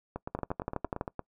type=two click trains; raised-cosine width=1 ms; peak=-21 / -17 dBFS; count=10 / 9; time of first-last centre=0.16-1.193 / 0.35-1.011 s; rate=8.71 / 12.1 Hz; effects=noise-tail reverb RT60 0.1 s tail -23 dB re dry